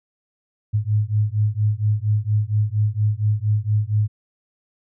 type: beating tone pair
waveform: sine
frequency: 103.83 / 108.13 Hz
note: G#2 / A2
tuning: 0 / -30 cents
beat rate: 4.3 Hz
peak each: -20 dBFS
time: 0.73-4.08 s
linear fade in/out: 20 ms
effects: none